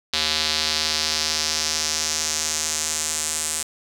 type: tone with band-pass filter sweep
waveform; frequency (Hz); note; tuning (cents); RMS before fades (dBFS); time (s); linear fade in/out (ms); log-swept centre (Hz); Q
square; 77.78; D#2; 0; -24; 0.13-3.63; 5; 4100 to 8100; 2.6
effects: none